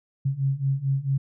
sine beating tone pair, 134 / 138.5 Hz, C3 / C#3, +42 / -1 cents, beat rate 4.5 Hz, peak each -26 / -24 dBFS, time 0.25-1.18 s, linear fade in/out 10 ms, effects none

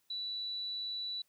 sine tone, 3951 Hz, B7, in tune, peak -36 dBFS, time 0.1-1.22 s, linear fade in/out 5 ms, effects white hiss -75 dBFS RMS until 1.28 s

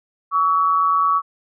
sine tone pair together, 1131.3 / 1300 Hz, C#6 / E6, +35 / -24 cents, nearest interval major second, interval 241 cents, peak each -15 / -21 dBFS, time 0.31-1.22 s, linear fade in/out 50 ms, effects none

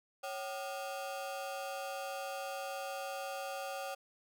35% pulse ring-modulated tone, 659.3 Hz, E5, in tune, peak -34 dBFS, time 0.23-3.95 s, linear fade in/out 10 ms, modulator 107 Hz, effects none

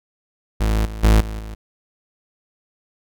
40% pulse tone with level steps, 53.8 Hz, A1, 38 cents flat, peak -15 / -27 / -9 / -25 / -29 dBFS, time 0.6-1.55 s, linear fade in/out 10 ms, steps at 0.85 / 1.03 / 1.2 / 1.39 s, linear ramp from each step 10 ms, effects none

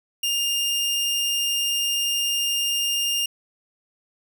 sawtooth tone, 2811 Hz, F7, 11 cents sharp, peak -18 dBFS, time 0.23-3.26 s, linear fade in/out 5 ms, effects none

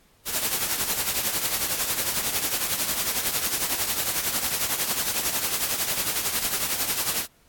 white noise with tremolo, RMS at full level -23 dBFS, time 0.25-7.27 s, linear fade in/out 50 ms, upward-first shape triangle, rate 11 Hz, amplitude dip 65%, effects pink hiss -60 dBFS RMS until 7.48 s + AAC 64 kbps

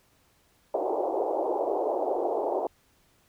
pink band-pass noise, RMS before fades -28 dBFS, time 0.74-2.67 s, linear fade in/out 2 ms, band 350 to 860 Hz, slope 48 dB/octave, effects pink hiss -65 dBFS RMS until 3.28 s

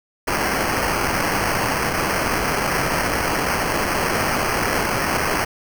violet noise with sample-and-hold, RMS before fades -21 dBFS, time 0.27-5.45 s, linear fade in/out 10 ms, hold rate 3675 Hz, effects none

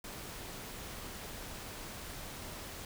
pink noise, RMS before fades -45 dBFS, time 0.04-2.85 s, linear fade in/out 2 ms, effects none

